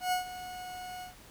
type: tone with ADSR envelope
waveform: 40% pulse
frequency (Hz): 730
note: F#5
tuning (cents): -24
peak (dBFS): -25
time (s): 0-1.15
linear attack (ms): 120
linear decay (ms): 120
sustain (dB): -14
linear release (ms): 130
effects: pink hiss -54 dBFS RMS until 1.3 s